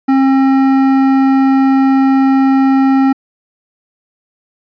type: tone with hard clipping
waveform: sine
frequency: 268.4 Hz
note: C4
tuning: 44 cents sharp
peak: -9 dBFS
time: 0.08-3.13 s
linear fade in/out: 10 ms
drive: 12 dB
effects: resampled to 11025 Hz